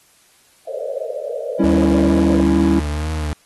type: band-pass noise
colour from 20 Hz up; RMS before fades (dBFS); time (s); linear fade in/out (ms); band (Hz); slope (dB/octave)
pink; -25; 0.67-2.41; 5; 460 to 630; 96
type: chord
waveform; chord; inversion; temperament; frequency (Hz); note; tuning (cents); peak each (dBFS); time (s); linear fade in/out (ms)
triangle; C# diminished; second; equal with one note detuned; 196 / 277.2 / 331.5; G3 / C#4 / E4; 0 / 0 / +10; -15 / -16 / -14; 1.59-2.8; 10
type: tone with vibrato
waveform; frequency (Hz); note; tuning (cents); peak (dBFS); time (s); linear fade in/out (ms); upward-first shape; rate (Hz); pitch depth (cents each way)
40% pulse; 76.3; D#2; -33; -19; 1.64-3.33; 0; triangle; 2.2; 56
effects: white hiss -54 dBFS RMS until 3.45 s + AAC 32 kbps